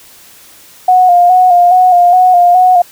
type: tone with vibrato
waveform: sine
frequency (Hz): 720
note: F#5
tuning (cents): -47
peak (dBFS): -3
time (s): 0.88-2.82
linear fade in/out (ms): 5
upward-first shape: square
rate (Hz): 2.4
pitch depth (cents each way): 36
effects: white hiss -39 dBFS RMS until 2.91 s